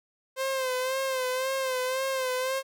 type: tone with vibrato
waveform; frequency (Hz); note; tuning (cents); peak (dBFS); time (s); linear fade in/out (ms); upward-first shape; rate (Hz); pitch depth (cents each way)
sawtooth; 521; C5; -7; -23; 0.36-2.63; 50; sine; 1.9; 50
effects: none